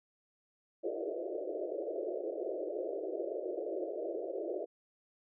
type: band-pass noise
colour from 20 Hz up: pink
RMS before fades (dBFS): -38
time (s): 0.83-4.66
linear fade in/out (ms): 20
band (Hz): 330 to 650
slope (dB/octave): 96
effects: none